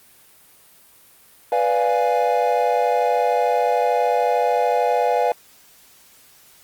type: chord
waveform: triangle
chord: B diminished seventh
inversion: none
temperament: equal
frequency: 493.9 / 587.3 / 698.5 / 830.6 Hz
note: B4 / D5 / F5 / Ab5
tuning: 0 / 0 / 0 / 0 cents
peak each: -19 / -22 / -19 / -20 dBFS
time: 1.52-5.32 s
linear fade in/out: 2 ms
effects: white hiss -51 dBFS RMS until 6.63 s + Opus 32 kbps